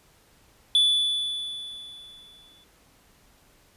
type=tone with exponential decay; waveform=triangle; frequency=3462 Hz; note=A7; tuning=29 cents flat; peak=-14 dBFS; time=0.75-2.64 s; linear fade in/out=1 ms; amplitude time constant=410 ms; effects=pink hiss -59 dBFS RMS until 3.76 s + resampled to 32000 Hz